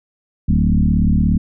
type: tone with frequency modulation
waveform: sine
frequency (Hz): 127.9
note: C3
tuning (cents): -39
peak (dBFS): -11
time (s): 0.48-1.38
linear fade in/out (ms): 10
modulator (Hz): 37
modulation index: 2.9
effects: none